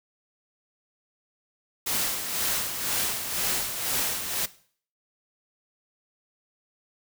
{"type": "noise with tremolo", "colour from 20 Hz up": "white", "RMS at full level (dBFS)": -26, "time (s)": [1.86, 4.46], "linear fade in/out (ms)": 10, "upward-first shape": "sine", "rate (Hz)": 2, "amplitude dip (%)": 55, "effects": ["noise-tail reverb RT60 0.5 s tail -18 dB re dry"]}